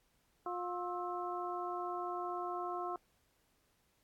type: harmonic tone with a mistuned harmonic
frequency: 355.5 Hz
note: F4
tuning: 31 cents sharp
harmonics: 1 / 2 / 3 / 4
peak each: -42 / -41 / -42 / -45 dBFS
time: 0.46-2.96 s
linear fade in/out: 2 ms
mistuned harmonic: 4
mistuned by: -140 cents
effects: pink hiss -75 dBFS RMS until 4.03 s + AAC 64 kbps